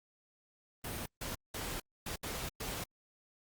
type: noise bursts at uneven times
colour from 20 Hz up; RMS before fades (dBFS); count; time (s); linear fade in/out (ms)
pink; -40; 6; 0.84-1.06 / 1.21-1.35 / 1.54-1.8 / 2.06-2.16 / 2.23-2.49 / 2.6-2.84; 5
effects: Opus 32 kbps